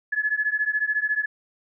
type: beating tone pair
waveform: sine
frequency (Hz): 1703 / 1717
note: G#6 / A6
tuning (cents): +43 / -43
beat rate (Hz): 14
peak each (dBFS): -24 / -25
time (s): 0.12-1.26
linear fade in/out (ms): 10
effects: none